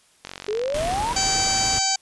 click train, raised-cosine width 0.2 ms, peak -16 dBFS, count 42, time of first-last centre 0.25-1.132 s, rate 46.5 Hz
sine exponential sweep, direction up, 405.7 to 987.8 Hz, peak -22 dBFS, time 0.48-1.13 s, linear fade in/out 5 ms
pink noise, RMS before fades -30 dBFS, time 0.74-1.79 s, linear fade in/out 5 ms
harmonic tone, 773 Hz, G5, 24 cents flat, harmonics 1 / 2 / 3 / 4 / 5 / 6 / 7 / 8 / 9 / 10, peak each -26 / -34 / -33 / -34 / -36 / -24 / -35 / -27 / -26 / -33 dBFS, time 1.16-1.96 s, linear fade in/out 5 ms
effects white hiss -58 dBFS RMS until 2.01 s + resampled to 24000 Hz

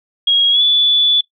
sine tone with pitch glide, 3291 to 3457 Hz, G#7 to A7, -16 to -31 cents, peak -9 dBFS, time 0.27-1.21 s, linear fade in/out 5 ms, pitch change +85 cents, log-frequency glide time 0.51-0.62 s, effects noise-tail reverb RT60 0.1 s tail -18 dB re dry

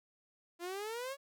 sawtooth exponential sweep, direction up, 337.9 to 566 Hz, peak -35 dBFS, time 0.59-1.17 s, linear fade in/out 50 ms, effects none

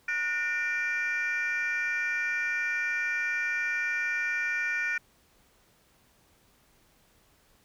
sine tone cluster, 1455 / 1822 / 2365 Hz, F#6 / A#6 / D7, -29 / -40 / +12 cents, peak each -30 dBFS, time 0.08-4.98 s, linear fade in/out 5 ms, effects tanh soft clip ceiling -22 dBFS + pink hiss -64 dBFS RMS until 7.64 s

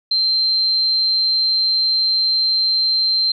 sine tone, 4134 Hz, C8, 22 cents flat, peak -14 dBFS, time 0.11-3.32 s, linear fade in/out 5 ms, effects none

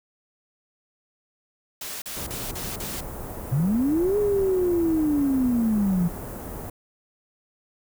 white noise bursts, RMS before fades -34 dBFS, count 5, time 1.81-3.008 s, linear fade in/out 5 ms, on 210 ms, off 37 ms
pink band-stop noise, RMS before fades -35 dBFS, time 2.16-6.7 s, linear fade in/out 5 ms, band 960 to 14000 Hz, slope 12 dB/octave
sine linear two-way sweep, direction up then down, 118 to 420.2 to 167.5 Hz, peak -19 dBFS, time 3.51-6.09 s, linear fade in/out 20 ms, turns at 4.18 s
effects none

